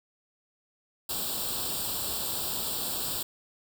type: noise with comb filter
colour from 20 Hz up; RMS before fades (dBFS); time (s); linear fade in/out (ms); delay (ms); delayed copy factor
white; -32; 1.09-3.23; 5; 0.24; +0.85
effects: none